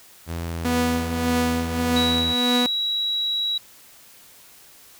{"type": "tone with vibrato", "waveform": "sawtooth", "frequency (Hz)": 83.4, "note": "E2", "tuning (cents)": 21, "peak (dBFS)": -23, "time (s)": [0.26, 2.35], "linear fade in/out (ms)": 50, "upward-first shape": "triangle", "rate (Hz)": 1.4, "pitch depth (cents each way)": 20}
{"type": "tone with tremolo", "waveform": "sawtooth", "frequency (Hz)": 245.6, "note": "B3", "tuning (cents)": -9, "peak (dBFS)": -14, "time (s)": [0.65, 2.66], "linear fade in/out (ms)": 0, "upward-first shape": "triangle", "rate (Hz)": 1.7, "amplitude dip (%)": 70}
{"type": "tone", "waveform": "sine", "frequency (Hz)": 3883, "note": "B7", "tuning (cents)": -30, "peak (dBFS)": -21, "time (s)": [1.96, 3.58], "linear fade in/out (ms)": 5}
{"effects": ["white hiss -49 dBFS RMS until 4.99 s"]}